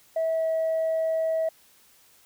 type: tone with pitch glide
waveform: sine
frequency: 649 to 645.3 Hz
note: E5 to E5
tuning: -27 to -37 cents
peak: -21 dBFS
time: 0.16-1.49 s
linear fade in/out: 5 ms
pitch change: -10 cents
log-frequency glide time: 0.33-0.47 s
effects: tanh soft clip ceiling -20 dBFS + white hiss -58 dBFS RMS until 2.25 s